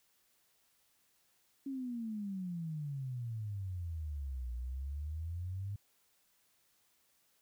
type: exponential two-way sweep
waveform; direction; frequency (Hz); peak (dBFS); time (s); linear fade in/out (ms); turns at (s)
sine; down then up; 278 to 59.4 to 102.8; -37; 1.66-5.76; 5; 4.53
effects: white hiss -73 dBFS RMS until 7.41 s